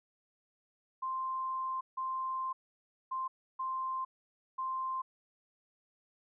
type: tone bursts at uneven times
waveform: sine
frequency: 1046.5 Hz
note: C6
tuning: in tune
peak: -33 dBFS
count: 5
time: 1.02-1.81 / 1.97-2.53 / 3.11-3.28 / 3.59-4.05 / 4.58-5.02 s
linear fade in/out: 10 ms
effects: none